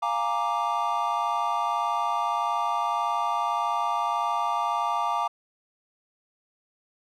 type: chord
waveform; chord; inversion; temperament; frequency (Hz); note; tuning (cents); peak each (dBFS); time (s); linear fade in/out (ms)
triangle; Bb dominant seventh; second; equal; 698.5 / 830.6 / 932.3 / 1174.7; F5 / Ab5 / Bb5 / D6; 0 / 0 / 0 / 0; -29 / -29 / -27 / -26; 0.02-5.28; 10
effects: none